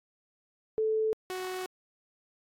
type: tone pair in turn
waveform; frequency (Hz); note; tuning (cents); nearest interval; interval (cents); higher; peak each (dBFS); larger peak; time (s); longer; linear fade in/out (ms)
sine / sawtooth; 437.5 / 370.3; A4 / F#4; -10 / +1; minor third; 289; first; -25 / -30; first; 0.78-1.13 / 1.3-1.66; second; 0
effects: AAC 48 kbps